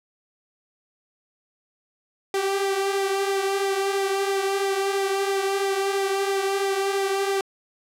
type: tone with flanger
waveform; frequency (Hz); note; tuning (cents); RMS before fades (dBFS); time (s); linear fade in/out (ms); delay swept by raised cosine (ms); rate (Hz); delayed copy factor
sawtooth; 392; G4; 0; -24; 2.34-7.41; 2; 0.69 to 4.59; 3; -0.5
effects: low-pass 12000 Hz 12 dB/octave